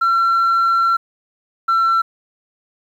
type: tone pair in turn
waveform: sine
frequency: 1357 / 1347.6 Hz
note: E6 / E6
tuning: +50 / +38 cents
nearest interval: unison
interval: 12 cents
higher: first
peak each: -10 dBFS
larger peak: neither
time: 0.01-0.97 / 1.68-2.02 s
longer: first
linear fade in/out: 10 ms
effects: tanh soft clip ceiling -11 dBFS + 8-bit